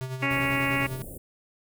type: tone with tremolo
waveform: square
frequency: 130 Hz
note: C3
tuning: 11 cents flat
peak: -30 dBFS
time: 0.01-1.02 s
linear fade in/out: 0 ms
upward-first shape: sine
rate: 10 Hz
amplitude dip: 55%
type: harmonic tone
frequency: 277.2 Hz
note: C#4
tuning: in tune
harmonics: 1 / 2 / 3 / 4 / 5 / 6 / 7 / 8 / 9 / 10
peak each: -30 / -35 / -37 / -33 / -37 / -37 / -31 / -30 / -34 / -34 dBFS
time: 0.22-0.87 s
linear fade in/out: 10 ms
type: band-stop noise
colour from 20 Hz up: pink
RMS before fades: -40 dBFS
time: 0.3-1.18 s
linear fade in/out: 10 ms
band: 620 to 8600 Hz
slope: 48 dB/octave
effects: none